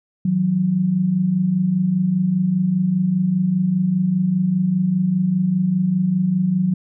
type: tone pair together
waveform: sine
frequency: 159.99 / 185 Hz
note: D#3 / F#3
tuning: +49 / 0 cents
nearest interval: minor third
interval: 251 cents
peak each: -23 / -16 dBFS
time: 0.25-6.74 s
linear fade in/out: 5 ms
effects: none

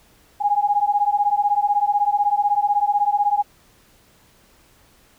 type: beating tone pair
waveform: sine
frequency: 814 / 830 Hz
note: G#5 / G#5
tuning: -35 / -1 cents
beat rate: 16 Hz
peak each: -19 dBFS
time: 0.4-3.43 s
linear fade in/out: 20 ms
effects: pink hiss -55 dBFS RMS until 5.18 s

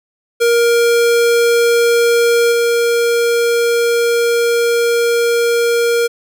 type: tone with level steps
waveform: square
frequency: 470 Hz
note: A#4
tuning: 14 cents sharp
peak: -10 / -12 dBFS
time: 0.4-6.08 s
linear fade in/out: 20 ms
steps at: 2.51 s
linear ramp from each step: 20 ms
effects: none

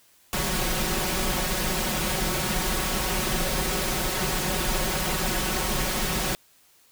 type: noise with comb filter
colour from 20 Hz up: pink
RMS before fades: -26 dBFS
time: 0.33-6.35 s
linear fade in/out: 0 ms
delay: 5.4 ms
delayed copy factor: +0.85
effects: white hiss -59 dBFS RMS until 6.91 s

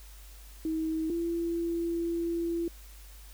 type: tone pair in turn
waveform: sine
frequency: 319 / 338 Hz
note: D#4 / E4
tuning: +43 / +43 cents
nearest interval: minor second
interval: 100 cents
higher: second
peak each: -28 dBFS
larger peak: neither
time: 0.65-1.1 / 1.1-2.68 s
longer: second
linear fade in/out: 2 ms
effects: added 50 Hz sine -47 dBFS peak until 3.33 s + white hiss -55 dBFS RMS until 3.33 s

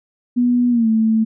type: tone with pitch glide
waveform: sine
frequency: 244.3 to 221.5 Hz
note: B3 to A3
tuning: -19 to +12 cents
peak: -12 dBFS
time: 0.36-1.25 s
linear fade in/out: 20 ms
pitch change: -169 cents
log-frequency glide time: 0.7-0.88 s
effects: none

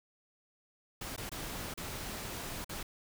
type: noise with dropouts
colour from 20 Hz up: pink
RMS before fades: -41 dBFS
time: 1.01-2.83 s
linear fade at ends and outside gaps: 5 ms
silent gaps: 1.163-1.177 / 1.294-1.316 / 1.74-1.775 / 2.645-2.693 s
effects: none

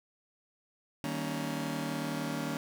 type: chord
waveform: sawtooth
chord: Eb dominant seventh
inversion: none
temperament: just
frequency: 155.56 / 194.45 / 233.3 / 280 Hz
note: Eb3 / G3 / Bb3 / Db4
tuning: 0 / -14 / +2 / +18 cents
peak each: -34 / -38 / -34 / -33 dBFS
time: 1.04-2.57 s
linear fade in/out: 0 ms
effects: none

